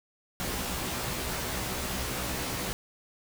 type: noise with comb filter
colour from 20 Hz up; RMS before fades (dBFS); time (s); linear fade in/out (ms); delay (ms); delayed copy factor
pink; -33; 0.4-2.73; 0; 16; +0.85
effects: none